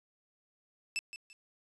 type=tone with echo; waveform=sawtooth; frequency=2637 Hz; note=E7; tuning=in tune; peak=-28 dBFS; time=0.96-0.99 s; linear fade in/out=0 ms; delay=170 ms; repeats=2; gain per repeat=-11 dB; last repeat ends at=1.33 s; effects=resampled to 22050 Hz + 11-bit